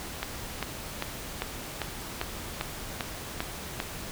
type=click train; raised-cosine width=0.3 ms; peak=-13 dBFS; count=10; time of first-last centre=0.23-3.801 s; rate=2.52 Hz; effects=pink hiss -39 dBFS RMS until 4.11 s